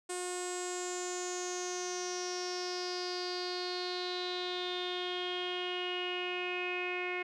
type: tone with low-pass filter sweep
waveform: sawtooth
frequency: 360 Hz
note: F#4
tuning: 47 cents flat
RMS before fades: -37 dBFS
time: 0.09-7.23 s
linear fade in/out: 10 ms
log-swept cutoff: 8500 to 2300 Hz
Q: 7.9
effects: none